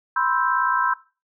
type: chord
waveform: sine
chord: C major seventh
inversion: third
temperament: equal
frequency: 987.8 / 1046.5 / 1318.5 / 1568 Hz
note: B5 / C6 / E6 / G6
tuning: 0 / 0 / 0 / 0 cents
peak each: -24 dBFS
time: 0.16-0.94 s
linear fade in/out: 5 ms
effects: noise-tail reverb RT60 0.3 s tail -17 dB re dry